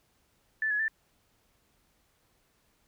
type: tone with pitch steps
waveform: sine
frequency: 1754 / 1689 / 1770 Hz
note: A6 / G#6 / A6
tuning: -6 / +29 / +10 cents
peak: -26 dBFS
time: 0.62-0.881 s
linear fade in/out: 2 ms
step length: 87 ms
effects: pink hiss -70 dBFS RMS until 2.87 s